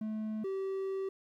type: tone pair in turn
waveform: triangle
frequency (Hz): 216.5 / 385.8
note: A3 / G4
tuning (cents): -28 / -28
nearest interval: minor seventh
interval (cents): 1000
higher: second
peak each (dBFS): -32 / -31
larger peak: second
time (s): 0.01-0.44 / 0.44-1.09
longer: second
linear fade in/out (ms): 5
effects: 12-bit